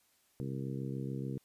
harmonic tone, 66.9 Hz, C2, 39 cents sharp, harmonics 2 / 3 / 4 / 5 / 6 / 7, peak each -38 / -42 / -44 / -46 / -48 / -49 dBFS, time 0.4-1.38 s, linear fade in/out 0 ms, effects white hiss -71 dBFS RMS until 1.44 s + resampled to 32000 Hz

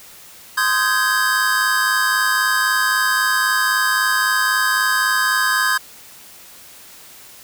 square chord, Ab major seventh, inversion first, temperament just, 1038.3 / 1245.9 / 1557.4 / 1661.2 Hz, C6 / Eb6 / G6 / Ab6, -14 / +2 / -12 / 0 cents, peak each -23 / -24 / -21 / -20 dBFS, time 0.57-5.78 s, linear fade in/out 10 ms, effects white hiss -42 dBFS RMS until 7.43 s

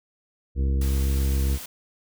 harmonic tone, 67.4 Hz, C#2, 48 cents flat, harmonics 1 / 2 / 3 / 4 / 5 / 6 / 7, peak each -20 / -32 / -36 / -38 / -39 / -48 / -41 dBFS, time 0.55-1.59 s, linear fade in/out 50 ms
white noise, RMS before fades -38 dBFS, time 0.81-1.66 s, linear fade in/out 5 ms
effects none

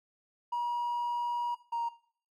triangle tone pair in turn, 958 / 936.1 Hz, A#5 / A#5, +47 / +7 cents, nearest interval unison, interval 40 cents, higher first, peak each -26 / -27 dBFS, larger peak first, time 0.52-1.55 / 1.72-1.89 s, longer first, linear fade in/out 10 ms, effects noise-tail reverb RT60 0.5 s tail -19 dB re dry + tanh soft clip ceiling -26 dBFS

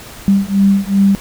sine beating tone pair, 196 / 198.6 Hz, G3 / G3, 0 / +23 cents, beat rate 2.6 Hz, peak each -12 dBFS, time 0.28-1.15 s, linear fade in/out 0 ms, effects pink hiss -34 dBFS RMS until 1.2 s

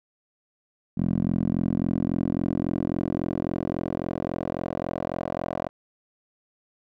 10% pulse tone with band-pass filter sweep, 43.65 Hz, F1, in tune, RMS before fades -27 dBFS, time 0.97-5.69 s, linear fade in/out 10 ms, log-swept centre 200 to 630 Hz, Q 1.9, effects none

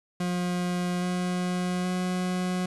40% pulse tone with pitch steps, 178.3 / 180.16 / 182.05 Hz, F3 / F#3 / F#3, +36 / -46 / -28 cents, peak -25 dBFS, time 0.2-2.66 s, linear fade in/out 5 ms, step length 820 ms, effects resampled to 24000 Hz + 9-bit

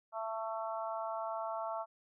harmonic tone, 222.5 Hz, A3, 20 cents sharp, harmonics 3 / 4 / 5 / 6, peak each -39 / -41 / -43 / -45 dBFS, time 0.12-1.86 s, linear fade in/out 50 ms, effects none

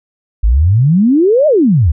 sine exponential two-way sweep, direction up then down, 49.12 to 637 to 68 Hz, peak -6 dBFS, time 0.43-1.92 s, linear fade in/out 10 ms, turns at 1.47 s, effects none

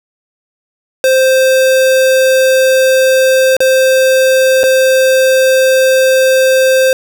square tone with dropouts, 523.3 Hz, C5, in tune, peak -7 dBFS, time 1.04-6.93 s, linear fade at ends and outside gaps 1 ms, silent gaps 3.567-3.604 / 4.633-4.638 s, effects 7-bit

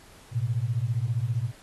sine beating tone pair, 110 / 125 Hz, A2 / B2, 0 / +21 cents, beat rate 15 Hz, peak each -27 dBFS, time 0.31-1.52 s, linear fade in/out 50 ms, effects pink hiss -53 dBFS RMS until 1.62 s + AAC 32 kbps

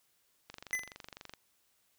click train, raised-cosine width 0.2 ms, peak -28 dBFS, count 21, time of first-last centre 0.5-1.337 s, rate 23.9 Hz
square tone with exponential decay, 2016 Hz, B6, 35 cents sharp, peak -28 dBFS, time 0.73-0.95 s, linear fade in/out 0 ms, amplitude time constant 46 ms
effects white hiss -73 dBFS RMS until 1.98 s

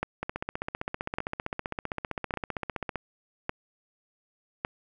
two click trains, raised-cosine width 0.5 ms, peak -13 / -16 dBFS, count 5 / 43, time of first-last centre 0.03-4.649 / 0.23-2.957 s, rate 0.866 / 15.4 Hz, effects none

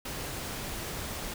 pink noise, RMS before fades -37 dBFS, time 0.05-1.34 s, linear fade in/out 5 ms, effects none

